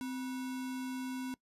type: tone with sample-and-hold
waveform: sine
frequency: 258.3 Hz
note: C4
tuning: 22 cents flat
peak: -36 dBFS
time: 0.01-1.34 s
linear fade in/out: 0 ms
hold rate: 1225 Hz
effects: noise-tail reverb RT60 0.1 s tail -21 dB re dry + resampled to 32000 Hz